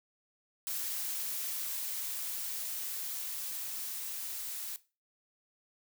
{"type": "noise with level ramp", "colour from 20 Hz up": "blue", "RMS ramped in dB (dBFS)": [-36, -40], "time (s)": [0.67, 4.76], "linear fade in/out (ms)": 0, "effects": ["noise-tail reverb RT60 0.3 s tail -17 dB re dry"]}